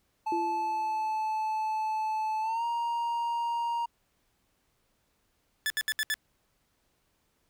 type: tone with pitch glide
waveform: triangle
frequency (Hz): 870 to 937.8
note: A5 to A#5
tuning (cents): -20 to +10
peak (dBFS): -26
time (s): 0.26-3.86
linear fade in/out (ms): 10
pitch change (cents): +130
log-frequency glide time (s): 2.41-2.64
type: tone with exponential decay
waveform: sine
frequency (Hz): 340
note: F4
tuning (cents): -46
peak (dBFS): -28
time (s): 0.32-1.29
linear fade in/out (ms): 2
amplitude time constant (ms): 210
type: tone bursts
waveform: sawtooth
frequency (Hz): 1735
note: A6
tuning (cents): -25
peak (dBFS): -23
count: 5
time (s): 5.66-6.141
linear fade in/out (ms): 0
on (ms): 41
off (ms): 69
effects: pink hiss -73 dBFS RMS until 7.49 s